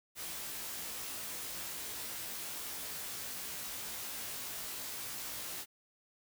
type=noise with comb filter; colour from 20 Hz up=white; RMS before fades=-42 dBFS; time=0.15-5.66 s; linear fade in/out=50 ms; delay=18 ms; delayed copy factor=+0.95; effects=none